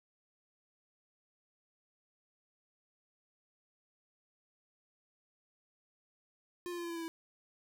square tone with pitch steps, 353.3 / 349 / 344.8 / 340.7 / 336.6 / 332.5 / 328.5 Hz, F4 / F4 / F4 / F4 / E4 / E4 / E4, +20 / -1 / -22 / -43 / +36 / +15 / -6 cents, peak -39 dBFS, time 6.66-7.08 s, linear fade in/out 0 ms, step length 60 ms, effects none

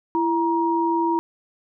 sine tone pair together, 334.5 / 946 Hz, E4 / A#5, +25 / +25 cents, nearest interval octave + tritone, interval 1800 cents, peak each -21 dBFS, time 0.15-1.19 s, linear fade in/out 0 ms, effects none

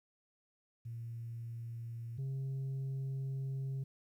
sine tone pair in turn, 116.3 / 134.56 Hz, A#2 / C3, -4 / +49 cents, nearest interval minor third, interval 253 cents, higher second, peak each -40 / -33 dBFS, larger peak second, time 0.85-2.18 / 2.18-3.84 s, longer second, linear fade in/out 10 ms, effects tanh soft clip ceiling -35 dBFS + 12-bit

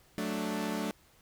sawtooth chord, D major, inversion first, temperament equal, 185 / 220 / 293.7 Hz, F#3 / A3 / D4, 0 / 0 / 0 cents, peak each -34 / -31 / -33 dBFS, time 0.18-0.91 s, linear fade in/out 0 ms, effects pink hiss -63 dBFS RMS until 1.21 s

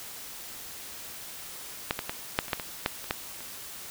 clicks, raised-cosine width 0.3 ms, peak -9 / -14 / -14 / -6 / -24 / -9 / -17 / -8 / -25 / -10 / -27 dBFS, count 11, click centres 1.909 / 1.991 / 2.095 / 2.389 / 2.482 / 2.532 / 2.598 / 2.861 / 3.042 / 3.109 / 3.406 s, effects white hiss -42 dBFS RMS until 3.9 s

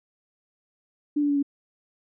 sine tone with pitch steps, 293.7 / 289.7 / 285.7 / 281.7 Hz, D4 / D4 / D4 / C#4, 0 / -24 / -48 / +28 cents, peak -20 dBFS, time 1.16-1.428 s, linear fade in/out 10 ms, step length 67 ms, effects none

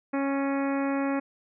harmonic tone with a mistuned harmonic, 275.7 Hz, C#4, 9 cents flat, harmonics 1 / 2 / 3 / 4 / 5 / 6 / 7 / 8 / 9, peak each -26 / -32 / -36 / -38 / -40 / -42 / -43 / -44 / -45 dBFS, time 0.13-1.2 s, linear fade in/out 10 ms, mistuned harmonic 6, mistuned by +25 cents, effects none

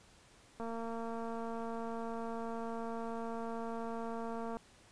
click train, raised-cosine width 1 ms, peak -29 dBFS, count 910, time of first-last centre 0.6-4.569 s, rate 229 Hz, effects pink hiss -62 dBFS RMS until 4.91 s + resampled to 22050 Hz

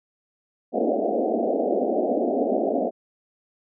white band-pass noise, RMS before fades -23 dBFS, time 0.72-2.91 s, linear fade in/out 50 ms, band 210 to 730 Hz, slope 96 dB/octave, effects none

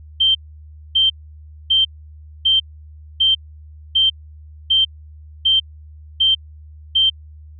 sine tone bursts, 3136 Hz, G7, in tune, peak -11 dBFS, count 10, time 0.2-7.1 s, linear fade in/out 10 ms, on 150 ms, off 600 ms, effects added 76 Hz sine -37 dBFS peak until 7.59 s

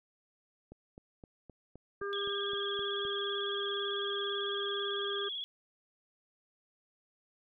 click train, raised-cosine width 2 ms, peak -36 dBFS, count 10, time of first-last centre 0.72-3.052 s, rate 3.86 Hz
harmonic tone, 401 Hz, G4, 39 cents sharp, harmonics 1 / 3 / 4, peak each -36 / -41 / -42 dBFS, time 2.01-5.29 s, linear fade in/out 10 ms
sine tone with vibrato, 3322 Hz, G#7, in tune, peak -36 dBFS, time 2.13-5.44 s, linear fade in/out 0 ms, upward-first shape square, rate 18 Hz, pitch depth 36 cents each way
effects none

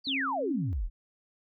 sine exponential sweep, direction down, 4835 to 31.44 Hz, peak -28 dBFS, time 0.04-0.9 s, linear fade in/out 50 ms
sine tone with tremolo, 270.8 Hz, C#4, 40 cents flat, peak -32 dBFS, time 0.07-0.73 s, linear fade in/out 0 ms, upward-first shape triangle, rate 2.7 Hz, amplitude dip 65%
effects none

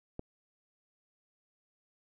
click, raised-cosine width 2 ms, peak -25 dBFS, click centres 0.194 s, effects none

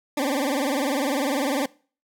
20% pulse tone with vibrato, 275.6 Hz, C#4, 10 cents flat, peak -17 dBFS, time 0.17-1.66 s, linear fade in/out 5 ms, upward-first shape sine, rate 20 Hz, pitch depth 150 cents each way, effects noise-tail reverb RT60 0.4 s tail -22 dB re dry

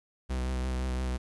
45% pulse tone with vibrato, 63.6 Hz, C2, 48 cents flat, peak -29 dBFS, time 0.29-1.18 s, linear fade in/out 20 ms, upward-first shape triangle, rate 5.8 Hz, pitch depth 35 cents each way, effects resampled to 24000 Hz + 11-bit

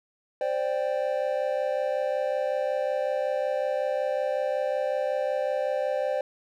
triangle chord, C suspended second, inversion none, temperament just, 523.3 / 588.7 / 784.9 Hz, C5 / D5 / G5, 0 / +4 / +2 cents, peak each -26 / -26 / -32 dBFS, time 0.41-6.21 s, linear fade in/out 2 ms, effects none

